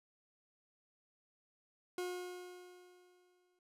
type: tone with exponential decay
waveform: 40% pulse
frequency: 360 Hz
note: F#4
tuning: 47 cents flat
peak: -36 dBFS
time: 1.98-3.59 s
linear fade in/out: 2 ms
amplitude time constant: 350 ms
effects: resampled to 32000 Hz